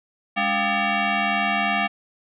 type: tone with frequency modulation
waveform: sine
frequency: 784 Hz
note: G5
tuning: in tune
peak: -19 dBFS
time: 0.36-1.88 s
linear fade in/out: 20 ms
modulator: 495 Hz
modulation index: 4.2
effects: none